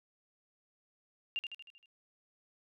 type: tone with echo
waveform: sine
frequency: 2794 Hz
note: F7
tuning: in tune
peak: -32 dBFS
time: 1.36-1.39 s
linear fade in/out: 0 ms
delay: 78 ms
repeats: 6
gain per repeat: -5 dB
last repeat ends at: 1.858 s
effects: none